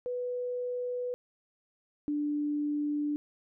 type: tone pair in turn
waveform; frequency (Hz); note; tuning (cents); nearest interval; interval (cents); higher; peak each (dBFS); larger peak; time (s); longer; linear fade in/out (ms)
sine; 493.9 / 294.5; B4 / D4; 0 / +5; major sixth; 895; first; -31 / -28; second; 0.06-1.14 / 2.08-3.16; neither; 0
effects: none